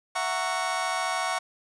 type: chord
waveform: 30% pulse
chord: F# dominant seventh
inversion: third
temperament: just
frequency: 666 / 740 / 925 / 1110 Hz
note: E5 / F#5 / A#5 / C#6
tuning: +18 / 0 / -14 / +2 cents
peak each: -31 / -28 / -32 / -28 dBFS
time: 0.15-1.39 s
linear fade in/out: 10 ms
effects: resampled to 22050 Hz + 9-bit